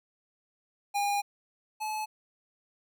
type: tone pair in turn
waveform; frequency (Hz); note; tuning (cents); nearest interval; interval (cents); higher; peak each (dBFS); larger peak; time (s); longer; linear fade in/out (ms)
square; 812 / 860.3; G#5 / A5; -39 / -39; minor second; 100; second; -27 / -32; first; 0.94-1.22 / 1.8-2.06; first; 20
effects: none